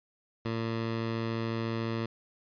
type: tone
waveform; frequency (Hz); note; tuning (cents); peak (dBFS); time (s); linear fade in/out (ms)
15% pulse; 114; A#2; -38; -24; 0.45-2.06; 5
effects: resampled to 11025 Hz